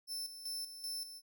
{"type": "tone with tremolo", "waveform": "sawtooth", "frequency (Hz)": 5300, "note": "E8", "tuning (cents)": 9, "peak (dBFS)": -36, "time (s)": [0.07, 1.22], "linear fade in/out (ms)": 50, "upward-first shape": "square", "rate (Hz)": 2.6, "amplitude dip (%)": 65, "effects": []}